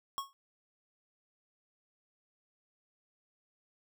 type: tone with exponential decay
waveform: square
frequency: 1098 Hz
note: C#6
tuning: 17 cents flat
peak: -31 dBFS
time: 0.18-0.33 s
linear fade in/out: 0 ms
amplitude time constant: 32 ms
effects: none